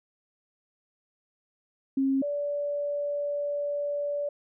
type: tone pair in turn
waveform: sine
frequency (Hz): 270 / 578.4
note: C#4 / D5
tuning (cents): -45 / -27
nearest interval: octave + minor second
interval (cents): 1318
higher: second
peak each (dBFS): -22 / -27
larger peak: first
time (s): 1.97-2.22 / 2.22-4.29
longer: second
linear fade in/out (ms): 5
effects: none